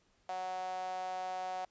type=tone with high-pass filter; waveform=sawtooth; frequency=185 Hz; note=F#3; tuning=in tune; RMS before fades=-39 dBFS; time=0.29-1.65 s; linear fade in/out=2 ms; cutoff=700 Hz; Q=9.1; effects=pink hiss -72 dBFS RMS until 1.7 s + resampled to 16000 Hz